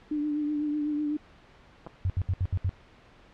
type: tone with vibrato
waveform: sine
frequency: 297.7 Hz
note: D4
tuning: 24 cents sharp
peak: -26 dBFS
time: 0.11-1.17 s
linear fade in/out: 5 ms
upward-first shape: triangle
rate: 8 Hz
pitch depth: 37 cents each way
type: clicks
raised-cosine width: 1 ms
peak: -27 dBFS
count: 2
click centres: 1.865 / 1.871 s
type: tone bursts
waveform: sine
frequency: 92.5 Hz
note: F#2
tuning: in tune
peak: -23 dBFS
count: 6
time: 2.05-2.693 s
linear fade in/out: 0 ms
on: 48 ms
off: 71 ms
effects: pink hiss -55 dBFS RMS until 3.33 s + low-pass 3000 Hz 12 dB/octave